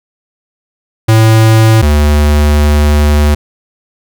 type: tone pair in turn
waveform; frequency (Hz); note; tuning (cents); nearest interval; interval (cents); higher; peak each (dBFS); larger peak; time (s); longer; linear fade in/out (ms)
square; 111 / 74.08; A2 / D2; +16 / +16; perfect fifth; 700; first; -4 / -6; first; 1.08-1.82 / 1.82-3.35; second; 10
effects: none